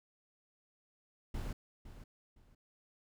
brown noise with echo, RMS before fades -39 dBFS, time 1.34-1.53 s, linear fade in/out 5 ms, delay 510 ms, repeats 2, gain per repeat -12 dB, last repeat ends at 2.55 s, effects none

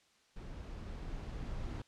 brown noise with level ramp, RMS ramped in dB -46 to -40 dBFS, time 0.36-1.82 s, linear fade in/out 5 ms, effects white hiss -69 dBFS RMS until 1.87 s + low-pass 6000 Hz 12 dB/octave

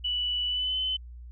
sine tone with pitch glide, 2960 to 3040 Hz, F#7 to F#7, 0 to +46 cents, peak -26 dBFS, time 0.04-0.97 s, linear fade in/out 10 ms, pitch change +46 cents, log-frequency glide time 0.47-0.77 s, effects added 60 Hz sine -41 dBFS peak until 1.31 s

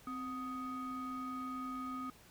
triangle ring-modulated tone, 493.9 Hz, B4, in tune, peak -34 dBFS, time 0.07-2.1 s, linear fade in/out 2 ms, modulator 754 Hz, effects pink hiss -61 dBFS RMS until 2.3 s

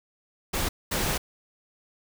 pink noise bursts at uneven times, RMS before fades -27 dBFS, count 2, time 0.53-0.69 / 0.91-1.18 s, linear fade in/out 10 ms, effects none

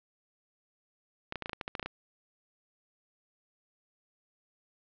clicks, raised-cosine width 0.3 ms, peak -19 dBFS, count 12, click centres 1.324 / 1.357 / 1.423 / 1.459 / 1.495 / 1.532 / 1.612 / 1.679 / 1.752 / 1.796 / 1.828 / 1.86 s, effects low-pass 4000 Hz 12 dB/octave

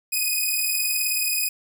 5% pulse beating tone pair, 2489 / 2508 Hz, D#7 / D#7, 0 / +13 cents, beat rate 19 Hz, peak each -15 dBFS, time 0.12-1.49 s, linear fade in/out 10 ms, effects none

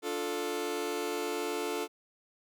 sawtooth chord, D minor, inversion none, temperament just, 293.7 / 352.4 / 440.5 Hz, D4 / F4 / A4, 0 / +16 / +2 cents, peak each -35 / -33 / -30 dBFS, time 0.02-1.88 s, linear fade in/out 50 ms, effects none

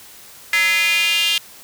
square tone with high-pass filter sweep, 187 Hz, F#3, 19 cents sharp, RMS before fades -17 dBFS, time 0.53-1.38 s, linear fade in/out 2 ms, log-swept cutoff 2000 to 3000 Hz, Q 5.3, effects white hiss -42 dBFS RMS until 1.63 s

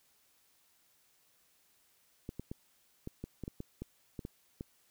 clicks, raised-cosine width 3 ms, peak -27 dBFS, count 12, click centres 2.291 / 2.396 / 2.515 / 3.074 / 3.24 / 3.437 / 3.479 / 3.604 / 3.82 / 4.192 / 4.251 / 4.609 s, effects white hiss -70 dBFS RMS until 4.9 s

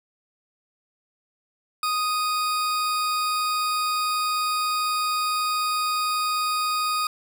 40% pulse tone pair together, 1244.5 / 4699 Hz, D#6 / D8, 0 / 0 cents, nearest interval octave + major seventh, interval 2300 cents, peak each -22 / -31 dBFS, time 1.83-7.07 s, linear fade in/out 2 ms, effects none

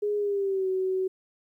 sine tone with pitch glide, 414.7 to 375.9 Hz, G#4 to F#4, -3 to +27 cents, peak -24 dBFS, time 0.02-1.08 s, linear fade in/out 10 ms, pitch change -170 cents, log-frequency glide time 0.17-0.68 s, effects 11-bit

